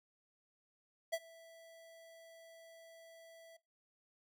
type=tone with ADSR envelope; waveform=square; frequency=659.3 Hz; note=E5; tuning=in tune; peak=-33 dBFS; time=1.12-3.57 s; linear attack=17 ms; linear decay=50 ms; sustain=-23 dB; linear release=8 ms; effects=noise-tail reverb RT60 0.3 s tail -23 dB re dry